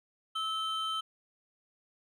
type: tone pair together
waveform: triangle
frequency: 1300 / 3092 Hz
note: E6 / G7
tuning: -24 / -24 cents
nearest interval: octave + minor third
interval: 1500 cents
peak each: -32 / -33 dBFS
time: 0.35-1.01 s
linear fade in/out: 10 ms
effects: none